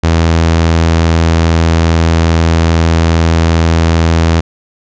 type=tone; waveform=sawtooth; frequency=82.41 Hz; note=E2; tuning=in tune; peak=-3 dBFS; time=0.03-4.41 s; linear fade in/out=10 ms; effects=resampled to 16000 Hz